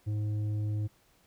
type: tone with tanh clipping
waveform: sine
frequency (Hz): 105.5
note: G#2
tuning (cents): +28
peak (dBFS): -30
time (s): 0.06-0.88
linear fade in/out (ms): 20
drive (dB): 7
effects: pink hiss -66 dBFS RMS until 1.26 s